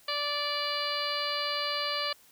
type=harmonic tone with a mistuned harmonic; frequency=583 Hz; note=D5; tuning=13 cents flat; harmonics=1 / 2 / 3 / 4 / 5 / 6 / 7 / 8; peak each=-37 / -35 / -39 / -39 / -37 / -41 / -36 / -36 dBFS; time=0.08-2.13 s; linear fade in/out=5 ms; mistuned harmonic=7; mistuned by=+17 cents; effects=white hiss -59 dBFS RMS until 2.31 s